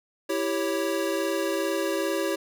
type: chord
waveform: square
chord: C# diminished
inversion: first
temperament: equal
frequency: 329.6 / 392 / 554.4 Hz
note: E4 / G4 / C#5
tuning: 0 / 0 / 0 cents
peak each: -30 dBFS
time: 0.29-2.36 s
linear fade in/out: 10 ms
effects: none